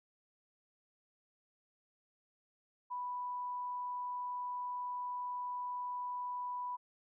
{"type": "tone", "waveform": "sine", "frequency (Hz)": 987.8, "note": "B5", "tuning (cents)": 0, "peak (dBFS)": -37, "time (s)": [2.9, 6.77], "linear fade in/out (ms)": 20, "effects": []}